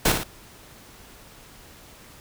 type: noise with echo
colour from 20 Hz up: pink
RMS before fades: -19 dBFS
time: 0.05-0.12 s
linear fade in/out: 5 ms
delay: 58 ms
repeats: 2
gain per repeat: -6 dB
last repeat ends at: 0.236 s
effects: pink hiss -48 dBFS RMS until 2.2 s